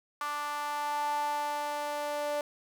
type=tone with high-pass filter sweep; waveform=sawtooth; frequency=293.7 Hz; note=D4; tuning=in tune; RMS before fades=-33 dBFS; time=0.21-2.41 s; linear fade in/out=2 ms; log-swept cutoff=1100 to 640 Hz; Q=6.2; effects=none